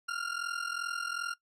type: ring-modulated tone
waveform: 40% pulse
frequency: 1396.9 Hz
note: F6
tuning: in tune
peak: -29 dBFS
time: 0.08-1.34 s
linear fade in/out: 10 ms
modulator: 21.3 Hz
effects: noise-tail reverb RT60 0.1 s tail -20 dB re dry + low-pass 9000 Hz 12 dB/octave